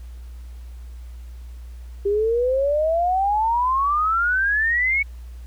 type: exponential sweep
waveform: sine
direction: up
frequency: 394.5 to 2242 Hz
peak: -17 dBFS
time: 2.05-5.03 s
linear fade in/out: 10 ms
effects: added 60 Hz sine -34 dBFS peak until 5.46 s + pink hiss -56 dBFS RMS until 5.46 s